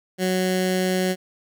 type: tone with notch filter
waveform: 15% pulse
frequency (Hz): 185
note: F#3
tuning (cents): 0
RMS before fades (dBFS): -22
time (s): 0.18-1.16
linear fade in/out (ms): 50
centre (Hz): 960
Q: 1.4
effects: none